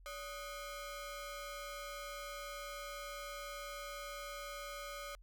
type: ring-modulated tone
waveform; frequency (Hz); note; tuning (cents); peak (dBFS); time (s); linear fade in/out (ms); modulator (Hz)
sawtooth; 910; A#5; -42; -37; 0.06-5.15; 0; 338
effects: added 43 Hz sine -56 dBFS peak until 5.22 s